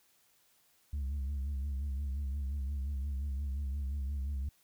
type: tone with vibrato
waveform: sine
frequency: 69.3 Hz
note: C#2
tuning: in tune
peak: -30 dBFS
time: 0.93-4.49 s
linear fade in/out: 5 ms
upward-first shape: sine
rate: 5.7 Hz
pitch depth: 85 cents each way
effects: tanh soft clip ceiling -32 dBFS + white hiss -69 dBFS RMS until 4.63 s